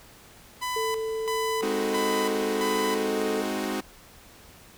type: tone with tremolo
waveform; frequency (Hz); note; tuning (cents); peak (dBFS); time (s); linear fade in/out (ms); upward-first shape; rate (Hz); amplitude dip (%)
sawtooth; 1000; B5; +21; -24; 0.61-3.06; 20; square; 1.5; 75
type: tone with pitch glide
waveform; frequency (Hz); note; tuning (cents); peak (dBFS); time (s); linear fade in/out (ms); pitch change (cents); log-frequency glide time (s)
sine; 443.1 to 439.3; A4 to A4; +12 to -3; -27; 0.76-3.42; 5; -15; 2.25-2.65
type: chord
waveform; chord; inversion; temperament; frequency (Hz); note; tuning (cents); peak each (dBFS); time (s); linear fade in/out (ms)
sawtooth; Ab dominant seventh; none; equal; 207.7 / 261.6 / 311.1 / 370; Ab3 / C4 / Eb4 / Gb4; 0 / 0 / 0 / 0; -29; 1.62-3.81; 10
effects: pink hiss -51 dBFS RMS until 4.77 s

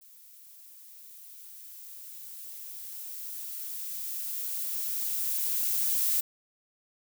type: noise with level ramp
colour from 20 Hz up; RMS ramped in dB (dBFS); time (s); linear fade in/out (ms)
violet; -54 to -26; 0.01-6.21; 10
effects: none

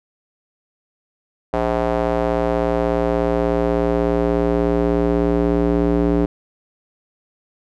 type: tone with band-pass filter sweep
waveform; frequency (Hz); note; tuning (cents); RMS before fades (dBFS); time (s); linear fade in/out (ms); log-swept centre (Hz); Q
square; 58.27; A#1; 0; -18; 1.53-6.26; 5; 640 to 340; 1.7
effects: none

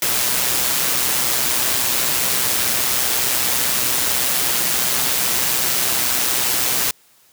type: noise with amplitude modulation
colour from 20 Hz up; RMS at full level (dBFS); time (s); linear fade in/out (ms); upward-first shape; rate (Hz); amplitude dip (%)
white; -17; 0.02-6.91; 2; sine; 125; 40
effects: white hiss -54 dBFS RMS until 7.32 s + high-pass 60 Hz 12 dB/octave

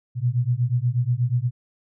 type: beating tone pair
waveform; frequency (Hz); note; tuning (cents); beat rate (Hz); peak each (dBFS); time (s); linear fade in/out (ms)
sine; 118.4 / 126.7; A#2 / B2; +27 / +45; 8.3; -22; 0.15-1.51; 50
effects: none

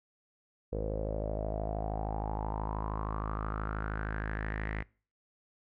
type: tone with low-pass filter sweep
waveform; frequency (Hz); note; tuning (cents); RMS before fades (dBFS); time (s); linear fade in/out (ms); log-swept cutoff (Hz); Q
sawtooth; 53; G#1; +36; -35; 0.72-4.83; 10; 490 to 2000; 6.8
effects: noise-tail reverb RT60 0.4 s tail -24 dB re dry

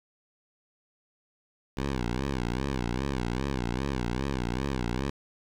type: tone with vibrato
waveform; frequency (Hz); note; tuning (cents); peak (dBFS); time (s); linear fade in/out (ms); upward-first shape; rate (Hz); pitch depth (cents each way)
10% pulse; 63.8; C2; -43; -20; 1.77-5.1; 5; sine; 2.5; 160
effects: low-pass 6000 Hz 12 dB/octave + 8-bit

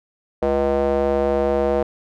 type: tone with band-pass filter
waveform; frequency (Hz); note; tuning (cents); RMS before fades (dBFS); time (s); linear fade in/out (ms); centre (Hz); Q
square; 69.4; C#2; +3; -19; 0.42-1.83; 5; 550; 3.1
effects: none

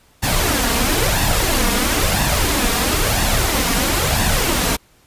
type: noise with flanger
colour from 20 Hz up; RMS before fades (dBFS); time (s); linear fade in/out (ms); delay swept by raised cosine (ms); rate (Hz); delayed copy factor
pink; -17; 0.22-4.77; 20; 1.1 to 4.3; 1; +0.55
effects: pink hiss -54 dBFS RMS until 5.06 s + resampled to 32000 Hz

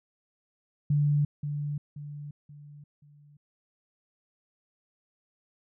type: tone with echo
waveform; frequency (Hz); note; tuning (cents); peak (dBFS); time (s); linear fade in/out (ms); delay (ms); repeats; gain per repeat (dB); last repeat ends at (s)
sine; 146.2; D3; -7; -21; 0.9-1.25; 5; 530; 4; -8; 3.37
effects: none

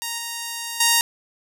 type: tone with level steps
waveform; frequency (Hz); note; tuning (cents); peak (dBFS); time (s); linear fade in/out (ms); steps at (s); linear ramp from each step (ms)
5% pulse; 932.3; A#5; 0; -14 / -16 / -3; 0.02-1.01; 0; 0.18 / 0.8; 5
effects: none

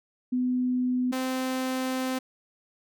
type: tone pair in turn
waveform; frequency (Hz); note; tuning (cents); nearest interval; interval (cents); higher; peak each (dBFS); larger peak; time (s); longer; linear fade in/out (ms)
sine / sawtooth; 251 / 259; B3 / C4; +28 / -17; minor second; 55; second; -23; neither; 0.32-1.12 / 1.12-2.19; second; 10
effects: none

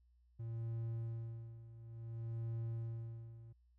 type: tone with tremolo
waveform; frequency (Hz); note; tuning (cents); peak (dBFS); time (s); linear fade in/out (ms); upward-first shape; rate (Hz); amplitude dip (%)
triangle; 114.7; A#2; -28; -36; 0.39-3.53; 10; sine; 0.57; 80
effects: added 60 Hz sine -67 dBFS peak until 3.78 s

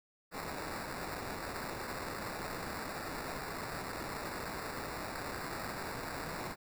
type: noise with sample-and-hold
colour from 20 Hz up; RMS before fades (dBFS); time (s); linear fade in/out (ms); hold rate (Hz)
white; -41; 0.31-6.56; 50; 3150
effects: none

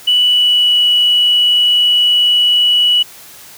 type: tone with pitch glide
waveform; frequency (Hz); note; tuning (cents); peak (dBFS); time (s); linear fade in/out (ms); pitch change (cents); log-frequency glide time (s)
sine; 2960 to 2941; F#7 to F#7; 0 to -11; -7; 0.07-3.03; 10; -11; 0.25-0.78
effects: tanh soft clip ceiling -3 dBFS + white hiss -37 dBFS RMS until 3.57 s

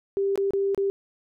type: tone with dropouts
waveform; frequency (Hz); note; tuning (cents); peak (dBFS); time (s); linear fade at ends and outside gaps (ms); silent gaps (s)
sine; 394.6; G4; +11; -21; 0.17-0.9; 0; 0.357-0.376 / 0.507-0.535 / 0.747-0.777
effects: none

